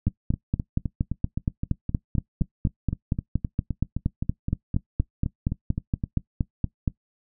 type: two click trains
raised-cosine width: 5 ms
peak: -10 / -14 dBFS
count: 30 / 24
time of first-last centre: 0.07-6.878 / 0.08-6.039 s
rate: 4.26 / 3.86 Hz
effects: noise-tail reverb RT60 0.1 s tail -19 dB re dry

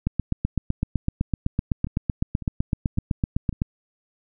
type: two click trains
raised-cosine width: 5 ms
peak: -21 / -9 dBFS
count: 4 / 29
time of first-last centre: 1.87-3.527 / 0.07-3.619 s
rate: 1.81 / 7.89 Hz
effects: none

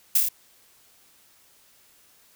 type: noise with echo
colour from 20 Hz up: violet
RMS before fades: -18 dBFS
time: 0.15-0.18 s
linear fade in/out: 5 ms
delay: 27 ms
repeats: 4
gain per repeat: -2 dB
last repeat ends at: 0.288 s
effects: white hiss -58 dBFS RMS until 2.35 s

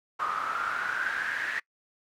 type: noise with band-pass filter sweep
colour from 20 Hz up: pink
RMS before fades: -31 dBFS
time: 0.19-1.6 s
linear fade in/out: 10 ms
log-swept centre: 1200 to 1800 Hz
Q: 9.3
effects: noise-tail reverb RT60 0.1 s tail -24 dB re dry

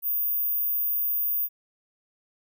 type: tone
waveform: sine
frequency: 14917 Hz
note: A#9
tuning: in tune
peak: -23 dBFS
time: 0.02-1.49 s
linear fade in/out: 50 ms
effects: none

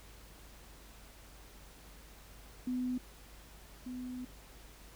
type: tone pair in turn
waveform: sine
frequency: 251.2 / 251.2 Hz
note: B3 / B3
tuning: +30 / +30 cents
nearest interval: unison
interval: 0 cents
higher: neither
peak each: -32 / -39 dBFS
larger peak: first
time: 2.67-2.98 / 3.86-4.25 s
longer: second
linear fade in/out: 5 ms
effects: added 50 Hz sine -55 dBFS peak until 4.95 s + pink hiss -57 dBFS RMS until 4.95 s

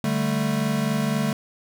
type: chord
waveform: square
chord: D suspended fourth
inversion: none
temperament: equal with one note detuned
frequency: 147.26 / 196 / 220 Hz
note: D3 / G3 / A3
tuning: +5 / 0 / 0 cents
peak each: -27 / -28 / -25 dBFS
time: 0.04-1.33 s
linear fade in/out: 2 ms
effects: none

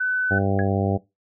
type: tone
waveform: sine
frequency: 1505 Hz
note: F#6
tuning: 29 cents sharp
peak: -20 dBFS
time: 0-0.39 s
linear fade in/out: 10 ms
type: harmonic tone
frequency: 98.1 Hz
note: G2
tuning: 2 cents sharp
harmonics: 1 / 2 / 3 / 4 / 5 / 6 / 7 / 8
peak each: -23 / -26 / -28 / -29 / -30 / -31 / -31 / -32 dBFS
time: 0.3-0.98 s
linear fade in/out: 20 ms
type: tone with exponential decay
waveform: sine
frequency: 1666 Hz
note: G#6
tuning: 5 cents sharp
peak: -23 dBFS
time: 0.59-0.7 s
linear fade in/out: 1 ms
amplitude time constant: 23 ms
effects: noise-tail reverb RT60 0.2 s tail -17 dB re dry

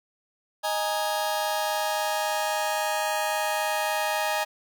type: chord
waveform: sawtooth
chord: D# suspended fourth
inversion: none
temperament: just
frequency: 622.3 / 829.7 / 933.4 Hz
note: D#5 / G#5 / A#5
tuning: 0 / -2 / +2 cents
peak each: -25 / -24 / -28 dBFS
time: 0.63-4.45 s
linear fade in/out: 20 ms
effects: none

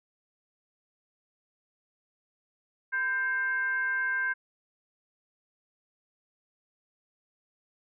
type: tone with frequency modulation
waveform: sine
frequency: 1574 Hz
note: G6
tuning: 7 cents sharp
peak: -26 dBFS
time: 2.92-4.34 s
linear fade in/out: 20 ms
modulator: 558 Hz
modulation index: 0.44
effects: none

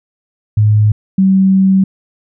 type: tone pair in turn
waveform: sine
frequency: 106.2 / 191.37 Hz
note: G#2 / G3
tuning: +39 / -41 cents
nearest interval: minor seventh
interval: 1020 cents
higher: second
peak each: -6 dBFS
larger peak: neither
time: 0.57-0.92 / 1.18-1.84 s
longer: second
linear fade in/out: 5 ms
effects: none

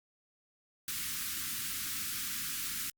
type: band-stop noise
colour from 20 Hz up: white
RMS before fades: -37 dBFS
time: 0.88-2.9 s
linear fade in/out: 2 ms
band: 310 to 1200 Hz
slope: 48 dB/octave
effects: Opus 48 kbps

